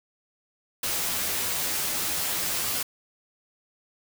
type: noise with comb filter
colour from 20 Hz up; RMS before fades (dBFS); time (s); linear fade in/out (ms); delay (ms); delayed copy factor
white; -28; 0.83-2.83; 5; 12; +0.65
effects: none